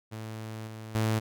sawtooth tone with level steps, 110 Hz, A2, in tune, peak -33 / -36 / -21 dBFS, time 0.11-1.2 s, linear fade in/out 20 ms, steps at 0.67 / 0.95 s, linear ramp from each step 2 ms, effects none

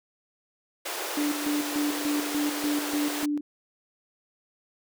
pink high-pass noise, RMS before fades -33 dBFS, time 0.85-3.26 s, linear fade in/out 10 ms, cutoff 330 Hz, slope 48 dB/octave
sine tone with tremolo, 294.1 Hz, D4, 3 cents sharp, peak -24 dBFS, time 1.17-3.41 s, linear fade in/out 5 ms, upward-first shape square, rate 3.4 Hz, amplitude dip 60%
effects none

